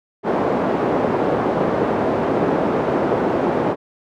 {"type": "band-pass noise", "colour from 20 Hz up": "pink", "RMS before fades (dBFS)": -19, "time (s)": [0.23, 3.76], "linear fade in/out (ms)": 50, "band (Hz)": [270, 760], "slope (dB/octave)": 12, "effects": []}